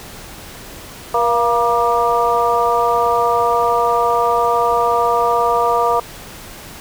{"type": "harmonic tone with a mistuned harmonic", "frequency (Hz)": 237.9, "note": "A#3", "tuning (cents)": 35, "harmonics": [2, 3, 4, 5], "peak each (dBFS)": [-18, -18, -18, -18], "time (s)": [1.14, 6], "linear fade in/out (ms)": 5, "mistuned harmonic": 3, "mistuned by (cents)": -50, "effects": ["pink hiss -35 dBFS RMS until 6.8 s"]}